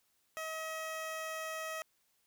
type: tone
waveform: 15% pulse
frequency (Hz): 637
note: D#5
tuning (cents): +41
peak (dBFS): -32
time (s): 0.37-1.82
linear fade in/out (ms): 0
effects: white hiss -75 dBFS RMS until 2.26 s